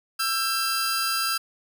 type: tone cluster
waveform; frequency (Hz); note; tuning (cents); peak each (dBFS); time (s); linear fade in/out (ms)
sawtooth; 1335 / 1589 / 4828; E6 / G6 / D8; +22 / +23 / +47; -23 / -28 / -24; 0.19-1.38; 10
effects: none